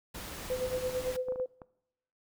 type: noise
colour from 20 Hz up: pink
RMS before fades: -42 dBFS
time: 0.14-1.17 s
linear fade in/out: 10 ms
type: tone with tremolo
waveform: sine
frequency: 508 Hz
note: B4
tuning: 49 cents sharp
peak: -28 dBFS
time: 0.5-1.46 s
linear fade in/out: 2 ms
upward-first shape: sine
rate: 9 Hz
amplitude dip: 75%
type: clicks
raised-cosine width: 1 ms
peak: -31 dBFS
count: 12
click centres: 0.667 / 0.73 / 0.78 / 0.896 / 0.951 / 1.017 / 1.07 / 1.285 / 1.322 / 1.359 / 1.399 / 1.618 s
effects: noise-tail reverb RT60 0.8 s tail -22 dB re dry